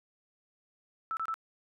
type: tone bursts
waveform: sine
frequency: 1318.5 Hz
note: E6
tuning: in tune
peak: -31 dBFS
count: 3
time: 1.11-1.341 s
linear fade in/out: 0 ms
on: 59 ms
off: 27 ms
effects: none